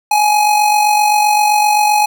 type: tone with amplitude modulation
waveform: square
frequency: 840 Hz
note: G#5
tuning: 19 cents sharp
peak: -8 dBFS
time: 0.11-2.06 s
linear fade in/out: 5 ms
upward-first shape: sine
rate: 47.7 Hz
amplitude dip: 45%
effects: 8-bit